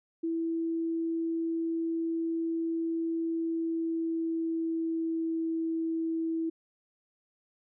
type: tone with pitch glide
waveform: sine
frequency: 329.6 to 326.4 Hz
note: E4 to E4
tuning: 0 to -17 cents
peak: -28 dBFS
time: 0.23-6.5 s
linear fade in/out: 10 ms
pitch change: -17 cents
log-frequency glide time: 3.22-5.47 s
effects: none